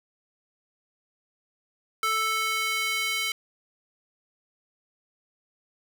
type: tone with high-pass filter sweep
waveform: square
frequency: 440 Hz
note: A4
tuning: in tune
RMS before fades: -27 dBFS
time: 2.03-3.32 s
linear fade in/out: 2 ms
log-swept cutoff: 1400 to 2500 Hz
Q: 2
effects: none